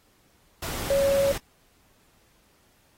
sine tone in noise, 554 Hz, C#5, 1 cent flat, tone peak -19 dBFS, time 0.9-1.32 s, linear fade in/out 5 ms, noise pink, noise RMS -33 dBFS, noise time 0.62-1.38 s, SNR +11 dB, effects pink hiss -63 dBFS RMS until 2.97 s + AAC 48 kbps

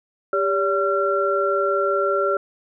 sine tone cluster, 397.5 / 572 / 1366 Hz, G4 / D5 / F6, +24 / -46 / -39 cents, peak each -22 dBFS, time 0.33-2.37 s, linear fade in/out 2 ms, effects none

